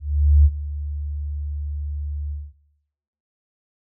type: tone with ADSR envelope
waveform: sine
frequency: 73.2 Hz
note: D2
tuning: 5 cents flat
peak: -8 dBFS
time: 0-2.54 s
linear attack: 450 ms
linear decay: 47 ms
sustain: -16 dB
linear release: 230 ms
effects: noise-tail reverb RT60 1.0 s tail -24 dB re dry